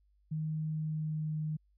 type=tone with pitch glide; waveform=sine; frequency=155.9 to 154.38 Hz; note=D#3 to D#3; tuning=+4 to -13 cents; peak=-32 dBFS; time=0.31-1.57 s; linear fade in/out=10 ms; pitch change=-17 cents; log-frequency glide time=0.65-1.37 s; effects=added 50 Hz sine -66 dBFS peak until 1.77 s